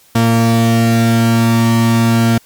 45% pulse tone pair together, 115.12 / 230.1 Hz, A#2 / A#3, -21 / -22 cents, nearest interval octave, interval 1199 cents, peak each -12 dBFS, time 0.15-2.38 s, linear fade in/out 5 ms, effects white hiss -48 dBFS RMS until 2.45 s + MP3 96 kbps

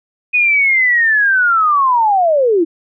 sine linear sweep, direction down, 2500 to 310.7 Hz, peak -9 dBFS, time 0.33-2.65 s, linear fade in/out 20 ms, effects none

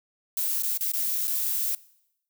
violet noise with dropouts, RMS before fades -27 dBFS, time 0.37-1.75 s, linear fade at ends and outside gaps 2 ms, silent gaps 0.624-0.633 / 0.775-0.808 / 0.918-0.935 / 1.273-1.278 s, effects noise-tail reverb RT60 0.8 s tail -21 dB re dry

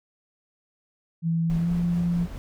sine tone with pitch glide, 165.4 to 172.82 Hz, E3 to F3, +6 to -18 cents, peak -21 dBFS, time 1.22-2.28 s, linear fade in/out 50 ms, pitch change +76 cents, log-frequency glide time 1.57-1.7 s
brown noise with tremolo, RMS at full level -35 dBFS, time 1.5-2.38 s, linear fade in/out 0 ms, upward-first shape triangle, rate 4.7 Hz, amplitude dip 30%
effects none

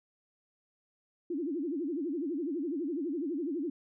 sine tone with vibrato, 310 Hz, D#4, 6 cents flat, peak -31 dBFS, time 1.3-3.7 s, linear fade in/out 5 ms, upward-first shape sine, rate 12 Hz, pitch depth 250 cents each way, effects none

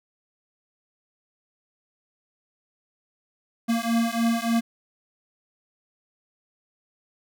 square beating tone pair, 229.3 / 232.7 Hz, A#3 / A#3, -28 / -3 cents, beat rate 3.4 Hz, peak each -25 dBFS, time 3.68-4.61 s, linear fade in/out 20 ms, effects none

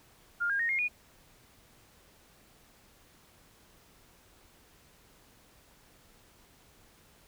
sine tone with pitch steps, 1408 / 1617.4 / 1857.9 / 2134 / 2451 Hz, F6 / G#6 / A#6 / C7 / D#7, +14 / -46 / -6 / +34 / -27 cents, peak -27 dBFS, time 0.4-0.885 s, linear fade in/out 20 ms, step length 97 ms, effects pink hiss -61 dBFS RMS until 7.27 s

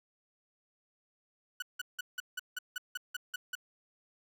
30% pulse tone bursts, 1480 Hz, F#6, in tune, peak -32 dBFS, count 11, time 1.6-3.553 s, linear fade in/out 5 ms, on 23 ms, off 170 ms, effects none

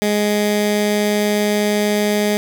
15% pulse tone with notch filter, 208.2 Hz, G#3, 5 cents sharp, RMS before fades -17 dBFS, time 0.02-2.37 s, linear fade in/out 0 ms, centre 1000 Hz, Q 1.9, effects none

